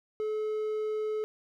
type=tone; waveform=triangle; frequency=430 Hz; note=A4; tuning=40 cents flat; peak=-27 dBFS; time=0.2-1.24 s; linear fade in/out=0 ms; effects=none